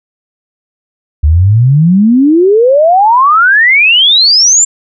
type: exponential sweep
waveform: sine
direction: up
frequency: 71.1 to 7459 Hz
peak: -3 dBFS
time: 1.23-4.65 s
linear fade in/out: 10 ms
effects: none